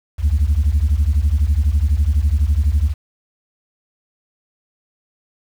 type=beating tone pair; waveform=sine; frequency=67.3 / 79.3 Hz; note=C2 / D#2; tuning=+49 / +33 cents; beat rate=12 Hz; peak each=-14 dBFS; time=0.18-2.94 s; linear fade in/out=50 ms; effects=tanh soft clip ceiling -9 dBFS + 7-bit